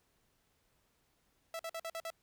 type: tone bursts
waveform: sawtooth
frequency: 659.3 Hz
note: E5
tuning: in tune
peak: -35 dBFS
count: 6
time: 1.54-2.103 s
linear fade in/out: 2 ms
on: 53 ms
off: 49 ms
effects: pink hiss -75 dBFS RMS until 2.22 s